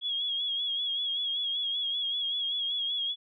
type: tone with vibrato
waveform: sine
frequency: 3322 Hz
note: G#7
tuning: in tune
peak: -28 dBFS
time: 0.01-3.16 s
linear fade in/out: 50 ms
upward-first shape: sine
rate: 5.2 Hz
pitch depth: 49 cents each way
effects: none